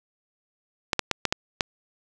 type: clicks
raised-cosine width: 0.2 ms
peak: -4 dBFS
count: 6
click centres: 0.932 / 0.993 / 1.113 / 1.253 / 1.325 / 1.608 s
effects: none